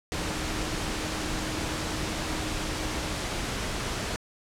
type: tone in noise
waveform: sine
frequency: 311.4 Hz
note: D#4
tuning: 2 cents sharp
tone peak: -38 dBFS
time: 0.13-3.13 s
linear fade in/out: 0 ms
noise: pink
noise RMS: -31 dBFS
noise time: 0.12-4.16 s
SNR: -10 dB
effects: low-pass 8000 Hz 12 dB/octave